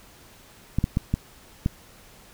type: clicks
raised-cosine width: 5 ms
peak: -9 dBFS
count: 5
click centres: 0.786 / 0.841 / 0.971 / 1.14 / 1.661 s
effects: pink hiss -51 dBFS RMS until 2.33 s